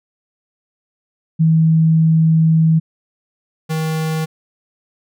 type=tone pair in turn; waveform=sine / square; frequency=160.9 / 158.5 Hz; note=E3 / D#3; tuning=-42 / +32 cents; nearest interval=unison; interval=26 cents; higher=first; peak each=-9 / -18 dBFS; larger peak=first; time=1.39-2.8 / 3.69-4.26 s; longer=first; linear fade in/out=20 ms; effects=none